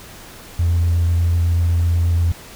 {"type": "tone with vibrato", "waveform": "triangle", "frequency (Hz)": 85.1, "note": "F2", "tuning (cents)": -44, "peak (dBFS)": -10, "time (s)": [0.59, 2.32], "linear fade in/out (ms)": 5, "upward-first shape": "sine", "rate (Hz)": 8.2, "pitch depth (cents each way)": 12, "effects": ["tanh soft clip ceiling -10 dBFS", "pink hiss -39 dBFS RMS until 2.55 s"]}